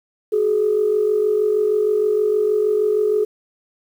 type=tone pair together; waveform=sine; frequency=379.1 / 425.5 Hz; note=F#4 / G#4; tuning=+42 / +42 cents; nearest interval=major second; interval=200 cents; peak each=-21 / -15 dBFS; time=0.32-3.25 s; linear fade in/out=10 ms; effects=tanh soft clip ceiling -8 dBFS + 8-bit